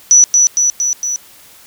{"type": "tone with echo", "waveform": "sine", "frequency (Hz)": 5920, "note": "F#8", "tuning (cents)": 0, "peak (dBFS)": -3, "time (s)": [0.11, 0.24], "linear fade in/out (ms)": 0, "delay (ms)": 230, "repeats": 4, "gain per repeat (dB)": -3, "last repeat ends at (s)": 1.16, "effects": ["white hiss -42 dBFS RMS until 1.66 s"]}